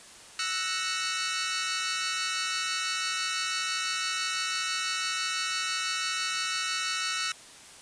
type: chord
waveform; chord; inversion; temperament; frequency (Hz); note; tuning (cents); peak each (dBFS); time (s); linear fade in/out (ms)
15% pulse; F# dominant seventh; third; equal; 1318.5 / 1480 / 1864.7 / 2217; E6 / F#6 / A#6 / C#7; 0 / 0 / 0 / 0; -26 / -27 / -30 / -30; 0.39-7.32; 2
effects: white hiss -49 dBFS RMS until 7.81 s + resampled to 22050 Hz